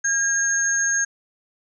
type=tone pair together; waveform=sine; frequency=1623 / 6484 Hz; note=G#6 / G#8; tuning=-40 / -42 cents; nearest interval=2 octaves; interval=2398 cents; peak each=-21 dBFS; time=0.04-1.05 s; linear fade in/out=10 ms; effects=none